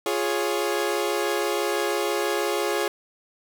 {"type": "chord", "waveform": "sawtooth", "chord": "Db major", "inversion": "first", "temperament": "equal", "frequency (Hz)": [349.2, 415.3, 554.4], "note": ["F4", "Ab4", "Db5"], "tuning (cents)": [0, 0, 0], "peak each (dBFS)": [-24, -22, -25], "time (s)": [0.06, 2.88], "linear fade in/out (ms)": 2, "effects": []}